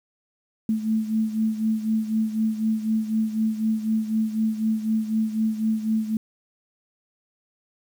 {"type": "beating tone pair", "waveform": "sine", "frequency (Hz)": [218.6, 222.6], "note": ["A3", "A3"], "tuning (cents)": [-11, 20], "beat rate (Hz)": 4, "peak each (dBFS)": [-22, -27], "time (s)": [0.69, 6.17], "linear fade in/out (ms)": 2, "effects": ["8-bit"]}